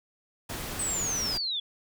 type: noise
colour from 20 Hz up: pink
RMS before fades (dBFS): -36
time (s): 0.49-1.38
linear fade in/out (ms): 10
type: linear sweep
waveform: sine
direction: down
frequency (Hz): 8260 to 3352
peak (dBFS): -28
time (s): 0.79-1.6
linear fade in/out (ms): 5
effects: none